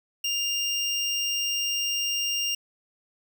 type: tone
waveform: 25% pulse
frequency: 2800 Hz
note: F7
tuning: 4 cents sharp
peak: -21 dBFS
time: 0.24-2.55 s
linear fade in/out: 5 ms
effects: none